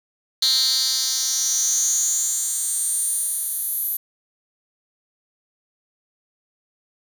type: tone with high-pass filter sweep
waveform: 10% pulse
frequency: 261.5 Hz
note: C4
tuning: 1 cent flat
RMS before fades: -22 dBFS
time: 0.42-3.97 s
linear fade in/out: 5 ms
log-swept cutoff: 4200 to 12000 Hz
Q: 6.6
effects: none